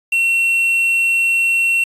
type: tone with quantisation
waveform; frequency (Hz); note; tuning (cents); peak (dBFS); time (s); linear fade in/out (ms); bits
triangle; 2720; F7; -46; -11; 0.12-1.84; 5; 6
effects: resampled to 32000 Hz